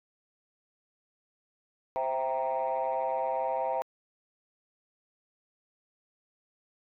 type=chord; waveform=sine; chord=C dominant seventh; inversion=none; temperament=equal; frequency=523.3 / 659.3 / 784 / 932.3 Hz; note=C5 / E5 / G5 / Bb5; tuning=0 / 0 / 0 / 0 cents; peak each=-32 dBFS; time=1.96-3.82 s; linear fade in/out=0 ms; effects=tanh soft clip ceiling -22 dBFS